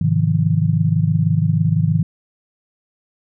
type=chord; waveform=sine; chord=F minor seventh; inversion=first; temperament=just; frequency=104.77 / 130.96 / 157.15 / 174.61 Hz; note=Ab2 / C3 / Eb3 / F3; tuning=+16 / +2 / +18 / 0 cents; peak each=-19 / -22 / -16 / -22 dBFS; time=0.01-2.03 s; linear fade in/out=5 ms; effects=none